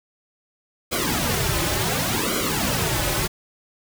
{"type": "noise with flanger", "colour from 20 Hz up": "pink", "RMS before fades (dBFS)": -23, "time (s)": [0.91, 3.28], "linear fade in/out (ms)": 20, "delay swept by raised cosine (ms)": [1.1, 4.4], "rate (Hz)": 0.69, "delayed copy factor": -0.9, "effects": []}